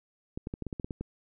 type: clicks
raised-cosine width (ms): 3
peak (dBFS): -22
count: 10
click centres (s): 0.375 / 0.471 / 0.539 / 0.623 / 0.667 / 0.728 / 0.798 / 0.845 / 0.908 / 1.01
effects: none